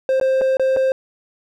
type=tone with dropouts; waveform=triangle; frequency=527 Hz; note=C5; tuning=12 cents sharp; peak=-12 dBFS; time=0.09-0.92 s; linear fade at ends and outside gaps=1 ms; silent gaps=0.199-0.212 / 0.412-0.416 / 0.57-0.596 / 0.764-0.769 s; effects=none